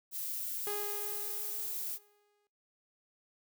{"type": "noise", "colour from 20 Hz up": "violet", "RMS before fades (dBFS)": -38, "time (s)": [0.11, 1.99], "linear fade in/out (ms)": 50}
{"type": "tone with exponential decay", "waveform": "sawtooth", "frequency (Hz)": 412.8, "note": "G#4", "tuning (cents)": -10, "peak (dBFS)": -32, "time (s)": [0.67, 2.47], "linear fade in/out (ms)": 0, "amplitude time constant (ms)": 390}
{"effects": ["noise-tail reverb RT60 0.6 s tail -21 dB re dry"]}